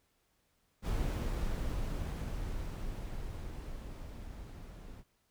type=noise with level ramp; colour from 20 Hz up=brown; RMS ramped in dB=-32 to -48 dBFS; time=0.82-5.04 s; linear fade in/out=50 ms; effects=pink hiss -75 dBFS RMS until 5.3 s